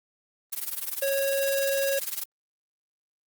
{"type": "noise with tremolo", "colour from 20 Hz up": "blue", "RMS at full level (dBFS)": -28, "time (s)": [0.52, 2.24], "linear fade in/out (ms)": 10, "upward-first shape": "triangle", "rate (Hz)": 20, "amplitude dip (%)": 95}
{"type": "tone", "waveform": "square", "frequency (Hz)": 550, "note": "C#5", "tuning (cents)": -14, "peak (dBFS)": -25, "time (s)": [1.02, 1.99], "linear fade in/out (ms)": 5}
{"effects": ["Opus 32 kbps"]}